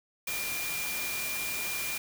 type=tone in noise; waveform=sine; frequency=2400 Hz; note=D7; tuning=37 cents sharp; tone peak=-35 dBFS; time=0.27-1.98 s; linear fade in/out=5 ms; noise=white; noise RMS=-35 dBFS; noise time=0.27-1.98 s; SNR=-3 dB; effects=none